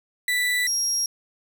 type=tone pair in turn; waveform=35% pulse; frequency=1975.5 / 5610 Hz; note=B6 / F8; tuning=0 / +7 cents; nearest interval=octave + tritone; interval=1807 cents; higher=second; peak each=-19 dBFS; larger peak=neither; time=0.28-0.67 / 0.67-1.06 s; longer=neither; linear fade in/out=2 ms; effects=none